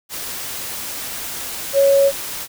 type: tone in noise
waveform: sine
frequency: 554.4 Hz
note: C#5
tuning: in tune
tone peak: -10 dBFS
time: 1.73-2.12 s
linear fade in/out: 50 ms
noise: white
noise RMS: -28 dBFS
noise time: 0.09-2.48 s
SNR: +15 dB
effects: none